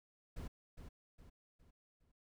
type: noise with echo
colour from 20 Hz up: brown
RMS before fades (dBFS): -45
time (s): 0.36-0.48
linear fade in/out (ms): 10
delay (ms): 410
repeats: 4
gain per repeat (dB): -7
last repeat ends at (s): 2.12
effects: none